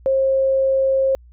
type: tone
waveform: sine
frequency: 535 Hz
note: C5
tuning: 38 cents sharp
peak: -14 dBFS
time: 0.06-1.15 s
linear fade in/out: 0 ms
effects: added 60 Hz sine -43 dBFS peak until 1.32 s